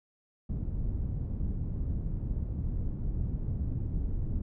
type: low-pass noise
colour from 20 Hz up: pink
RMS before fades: -32 dBFS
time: 0.49-4.42 s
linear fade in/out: 5 ms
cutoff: 150 Hz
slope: 12 dB/octave
effects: none